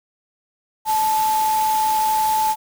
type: tone in noise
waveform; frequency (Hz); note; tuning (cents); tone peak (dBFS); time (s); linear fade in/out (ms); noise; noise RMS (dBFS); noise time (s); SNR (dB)
sine; 870; A5; -20; -16; 0.85-2.56; 50; white; -29; 0.85-2.56; +10
effects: none